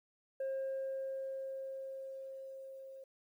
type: tone with level ramp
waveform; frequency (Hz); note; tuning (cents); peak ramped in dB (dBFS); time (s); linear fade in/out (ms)
sine; 535; C5; +38; -32 to -48; 0.4-3.04; 5
effects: tanh soft clip ceiling -34 dBFS + 12-bit